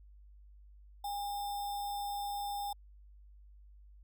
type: tone with sample-and-hold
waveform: sine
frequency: 812 Hz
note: G#5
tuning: 39 cents flat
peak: -35 dBFS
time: 1.04-2.73 s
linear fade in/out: 5 ms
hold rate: 4410 Hz
effects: added 50 Hz sine -54 dBFS peak until 4.03 s